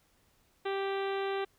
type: harmonic tone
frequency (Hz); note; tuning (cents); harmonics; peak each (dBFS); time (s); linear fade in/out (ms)
391.7; G4; -1; 1 / 2 / 3 / 4 / 5 / 6 / 7 / 8 / 9 / 10; -32 / -38 / -42 / -44 / -46 / -48 / -49 / -50 / -51 / -52; 0.65-1.45; 10
effects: pink hiss -69 dBFS RMS until 1.58 s